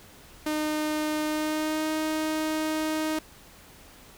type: tone with pitch glide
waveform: sawtooth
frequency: 305.9 to 312.1 Hz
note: D#4 to D#4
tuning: -29 to +5 cents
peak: -22 dBFS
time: 0.46-3.19 s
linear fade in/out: 5 ms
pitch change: +34 cents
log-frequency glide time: 1.25-1.89 s
effects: pink hiss -51 dBFS RMS until 4.17 s